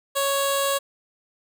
10% pulse tone with notch filter, 554.4 Hz, C#5, in tune, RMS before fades -23 dBFS, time 0.15-0.79 s, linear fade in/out 20 ms, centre 2100 Hz, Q 0.88, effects none

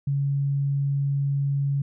sine tone, 140 Hz, C#3, 18 cents sharp, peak -21 dBFS, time 0.07-1.82 s, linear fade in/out 5 ms, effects none

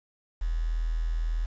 sine tone with quantisation, 40.81 Hz, E1, 17 cents flat, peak -25 dBFS, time 0.41-1.46 s, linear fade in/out 10 ms, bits 8, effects resampled to 16000 Hz

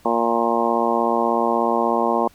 harmonic tone with a mistuned harmonic, 116.54 Hz, A#2, in tune, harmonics 2 / 3 / 4 / 5 / 6 / 7 / 8 / 9, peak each -25 / -25 / -25 / -25 / -25 / -25 / -25 / -25 dBFS, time 0.05-2.28 s, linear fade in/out 5 ms, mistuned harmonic 9, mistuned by +22 cents, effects pink hiss -53 dBFS RMS until 2.34 s

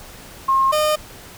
sine / 30% pulse tone pair in turn, 1071 / 610 Hz, C6 / D#5, +40 / -34 cents, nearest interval minor seventh, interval 974 cents, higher first, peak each -13 dBFS, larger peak neither, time 0.48-0.72 / 0.72-0.96 s, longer neither, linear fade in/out 10 ms, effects pink hiss -40 dBFS RMS until 1.37 s

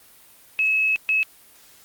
sine tone bursts at uneven times, 2580 Hz, E7, 38 cents flat, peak -17 dBFS, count 2, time 0.59-0.96 / 1.09-1.23 s, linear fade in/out 0 ms, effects white hiss -51 dBFS RMS until 1.84 s + Opus 32 kbps

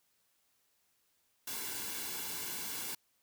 white noise with comb filter, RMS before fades -40 dBFS, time 1.47-2.95 s, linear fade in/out 5 ms, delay 1.6 ms, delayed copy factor -0.6, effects white hiss -75 dBFS RMS until 3.22 s

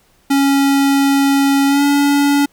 square tone with pitch glide, 277.1 to 284.6 Hz, C#4 to C#4, -1 to +46 cents, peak -11 dBFS, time 0.3-2.46 s, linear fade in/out 10 ms, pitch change +47 cents, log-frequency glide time 1.67-1.83 s, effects pink hiss -55 dBFS RMS until 2.52 s

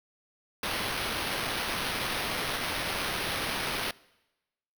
violet noise with sample-and-hold, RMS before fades -32 dBFS, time 0.63-3.91 s, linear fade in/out 2 ms, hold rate 7350 Hz, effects noise-tail reverb RT60 1.0 s tail -23 dB re dry

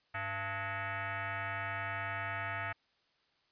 sine tone with frequency modulation, 290 Hz, D4, 22 cents flat, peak -35 dBFS, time 0.14-2.73 s, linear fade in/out 10 ms, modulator 391 Hz, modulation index 5.3, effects white hiss -73 dBFS RMS until 3.51 s + resampled to 11025 Hz

